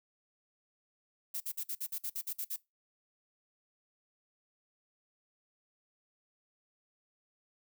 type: noise bursts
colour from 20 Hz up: violet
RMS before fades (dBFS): -37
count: 11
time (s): 1.34-2.564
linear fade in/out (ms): 10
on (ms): 64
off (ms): 52
effects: noise-tail reverb RT60 0.2 s tail -21 dB re dry